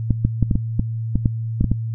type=clicks; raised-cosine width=5 ms; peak=-4 dBFS; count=11; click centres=0.107 / 0.25 / 0.427 / 0.512 / 0.555 / 0.795 / 1.156 / 1.258 / 1.61 / 1.643 / 1.716 s; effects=noise-tail reverb RT60 0.3 s tail -26 dB re dry + added 113 Hz sine -22 dBFS peak until 1.94 s